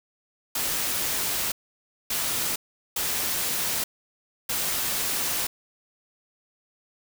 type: noise bursts at uneven times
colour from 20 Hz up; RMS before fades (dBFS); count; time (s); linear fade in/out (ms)
white; -27; 4; 0.55-1.52 / 2.1-2.56 / 2.96-3.84 / 4.49-5.47; 5
effects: none